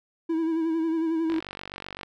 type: tone with vibrato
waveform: triangle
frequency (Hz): 325.3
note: E4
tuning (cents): -23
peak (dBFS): -21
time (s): 0.29-1.4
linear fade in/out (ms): 10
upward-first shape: sine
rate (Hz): 11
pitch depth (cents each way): 41
type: click train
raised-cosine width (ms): 0.3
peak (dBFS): -20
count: 36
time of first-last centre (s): 1.3-2.032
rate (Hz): 47.8
effects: none